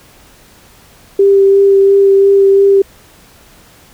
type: tone with vibrato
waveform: sine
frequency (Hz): 394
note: G4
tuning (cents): +9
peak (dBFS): -4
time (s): 1.19-2.82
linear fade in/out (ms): 5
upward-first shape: sine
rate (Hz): 2.9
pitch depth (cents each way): 12
effects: pink hiss -43 dBFS RMS until 3.93 s